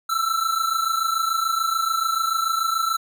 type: tone pair together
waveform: square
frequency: 1318.5 / 1345.4 Hz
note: E6 / E6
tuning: 0 / +35 cents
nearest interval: unison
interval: 35 cents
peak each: -24 dBFS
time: 0.09-2.97 s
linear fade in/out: 10 ms
effects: none